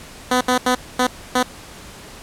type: tone bursts at uneven times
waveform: 10% pulse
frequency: 251.2 Hz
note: B3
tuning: 30 cents sharp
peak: -6 dBFS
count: 5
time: 0.31-0.41 / 0.48-0.58 / 0.66-0.75 / 0.99-1.07 / 1.35-1.43 s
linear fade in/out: 5 ms
effects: pink hiss -39 dBFS RMS until 2.22 s + low-pass 11000 Hz 12 dB/octave